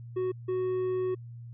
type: tone pair in turn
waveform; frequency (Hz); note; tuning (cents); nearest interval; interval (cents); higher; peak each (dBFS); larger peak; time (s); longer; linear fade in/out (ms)
triangle; 370 / 370; F#4 / F#4; 0 / 0; unison; 0; neither; -25; neither; 0.16-0.32 / 0.48-1.15; second; 10
effects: added 118 Hz sine -41 dBFS peak until 1.53 s + resampled to 8000 Hz